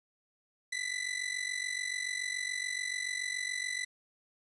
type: ring-modulated tone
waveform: sawtooth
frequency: 1995 Hz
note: B6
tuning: 17 cents sharp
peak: -27 dBFS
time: 0.72-3.85 s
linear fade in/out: 5 ms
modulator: 23.5 Hz
effects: resampled to 24000 Hz + 10-bit